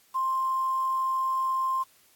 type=tone with quantisation; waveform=sine; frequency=1051 Hz; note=C6; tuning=7 cents sharp; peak=-24 dBFS; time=0.14-1.84 s; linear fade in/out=20 ms; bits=8; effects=white hiss -61 dBFS RMS until 2.15 s + AAC 64 kbps